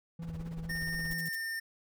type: tone with vibrato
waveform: triangle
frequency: 164.81 Hz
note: E3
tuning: in tune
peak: -36 dBFS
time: 0.19-1.29 s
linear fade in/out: 5 ms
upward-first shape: sine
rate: 4.3 Hz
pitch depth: 21 cents each way
type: noise with tremolo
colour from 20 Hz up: brown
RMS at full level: -41 dBFS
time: 0.22-1.15 s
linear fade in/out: 0 ms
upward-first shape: sine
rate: 17 Hz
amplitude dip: 85%
type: tone with pitch glide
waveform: square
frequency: 1826 to 1809.2 Hz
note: A#6 to A6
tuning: -36 to +48 cents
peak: -35 dBFS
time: 0.69-1.6 s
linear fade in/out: 10 ms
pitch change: -16 cents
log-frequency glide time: 1.07-1.39 s
type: noise bursts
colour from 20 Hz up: violet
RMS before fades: -42 dBFS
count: 4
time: 1.11-1.353 s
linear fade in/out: 0 ms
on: 24 ms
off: 49 ms
effects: none